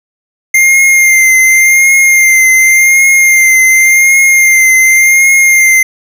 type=tone with vibrato; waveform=square; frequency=2106 Hz; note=C7; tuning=11 cents sharp; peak=-4 dBFS; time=0.54-5.83 s; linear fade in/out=5 ms; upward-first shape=triangle; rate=0.89 Hz; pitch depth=38 cents each way; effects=7-bit